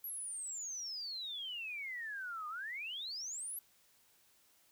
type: exponential two-way sweep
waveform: sine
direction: down then up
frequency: 11860 to 1200 to 11860 Hz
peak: -40 dBFS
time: 0.04-3.59 s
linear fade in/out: 2 ms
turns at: 2.48 s
effects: white hiss -69 dBFS RMS until 4.71 s